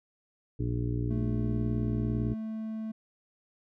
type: harmonic tone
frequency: 59.6 Hz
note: A#1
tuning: 39 cents sharp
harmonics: 1 / 2 / 3 / 4 / 5 / 6 / 7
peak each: -34 / -30 / -43 / -42 / -36 / -43 / -42 dBFS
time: 0.59-2.34 s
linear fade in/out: 10 ms
type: tone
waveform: triangle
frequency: 220 Hz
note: A3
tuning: in tune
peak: -31 dBFS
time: 1.1-2.92 s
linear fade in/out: 10 ms
effects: none